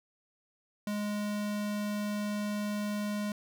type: tone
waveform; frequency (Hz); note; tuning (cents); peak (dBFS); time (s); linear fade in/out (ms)
square; 207.7; G#3; 0; -32; 0.87-3.32; 2
effects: none